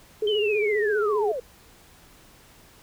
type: tone with vibrato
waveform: sine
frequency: 420 Hz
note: G#4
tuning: 19 cents sharp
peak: -21 dBFS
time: 0.22-1.32 s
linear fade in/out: 5 ms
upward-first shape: sine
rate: 15 Hz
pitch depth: 62 cents each way
type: linear sweep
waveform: sine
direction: down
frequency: 3136 to 466.2 Hz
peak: -27 dBFS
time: 0.27-1.4 s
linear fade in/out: 5 ms
effects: pink hiss -53 dBFS RMS until 2.82 s